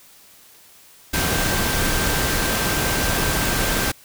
sine tone in noise, 1568 Hz, G6, in tune, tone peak -29 dBFS, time 1.13-3.92 s, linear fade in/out 10 ms, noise pink, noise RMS -21 dBFS, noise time 1.13-3.92 s, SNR -11 dB, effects white hiss -49 dBFS RMS until 4.04 s

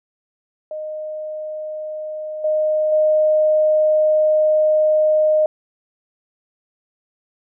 sine tone with level steps, 617 Hz, D#5, 15 cents flat, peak -25 / -15 / -12 dBFS, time 0.71-5.46 s, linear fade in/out 2 ms, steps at 2.44 / 2.92 s, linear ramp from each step 5 ms, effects none

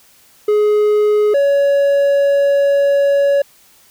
triangle tone pair in turn, 420.2 / 562.2 Hz, G#4 / C#5, +20 / +24 cents, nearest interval perfect fourth, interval 504 cents, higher second, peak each -8 dBFS, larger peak neither, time 0.48-1.34 / 1.34-3.42 s, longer second, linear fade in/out 5 ms, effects white hiss -49 dBFS RMS until 3.9 s

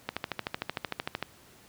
click train, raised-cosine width 0.3 ms, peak -14 dBFS, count 16, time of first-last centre 0.09-1.226 s, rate 13.2 Hz, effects pink hiss -56 dBFS RMS until 1.68 s + high-pass 80 Hz 12 dB/octave

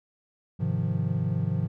triangle chord, F minor seventh, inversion first, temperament equal, 103.83 / 130.81 / 155.56 / 174.61 Hz, Ab2 / C3 / Eb3 / F3, 0 / 0 / 0 / 0 cents, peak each -28 dBFS, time 0.59-1.68 s, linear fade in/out 20 ms, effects none

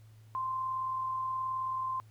sine tone with amplitude modulation, 1043 Hz, C6, 6 cents flat, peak -30 dBFS, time 0.35-2 s, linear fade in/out 0 ms, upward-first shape sine, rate 38.8 Hz, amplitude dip 30%, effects added 109 Hz sine -53 dBFS peak until 2.1 s + pink hiss -68 dBFS RMS until 2.1 s

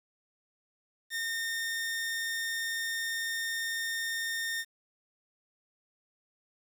sawtooth tone, 1826 Hz, A#6, 36 cents flat, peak -28 dBFS, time 1.1-4.65 s, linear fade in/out 50 ms, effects 9-bit

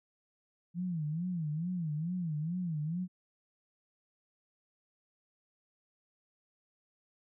sine tone with vibrato, 165.2 Hz, E3, 4 cents sharp, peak -32 dBFS, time 0.74-3.08 s, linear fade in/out 50 ms, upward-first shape sine, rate 2.3 Hz, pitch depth 180 cents each way, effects none

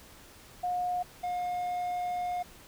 sine / triangle tone pair in turn, 718 / 715.1 Hz, F5 / F5, +48 / +41 cents, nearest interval unison, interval 7 cents, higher first, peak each -28 dBFS, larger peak neither, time 0.63-1.03 / 1.23-2.43 s, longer second, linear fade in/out 10 ms, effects pink hiss -53 dBFS RMS until 2.67 s

